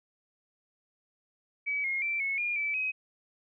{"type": "tone with pitch steps", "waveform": "sine", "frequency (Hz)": [2282, 2148, 2341, 2194, 2418, 2314, 2532], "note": ["C#7", "C7", "D7", "C#7", "D7", "D7", "D#7"], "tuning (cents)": [50, 45, -6, -18, 50, -26, 30], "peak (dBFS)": -28, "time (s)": [1.66, 2.92], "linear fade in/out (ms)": 20, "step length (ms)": 180, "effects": []}